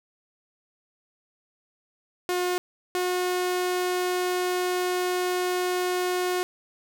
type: tone pair in turn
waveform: sawtooth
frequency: 359.7 / 362 Hz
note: F#4 / F#4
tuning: -49 / -38 cents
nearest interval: unison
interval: 11 cents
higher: second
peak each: -20 / -20 dBFS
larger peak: neither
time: 2.29-2.58 / 2.95-6.43 s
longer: second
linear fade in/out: 0 ms
effects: 9-bit